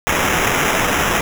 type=noise with sample-and-hold; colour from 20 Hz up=violet; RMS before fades=-17 dBFS; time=0.07-1.21 s; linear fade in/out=0 ms; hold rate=4410 Hz; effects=none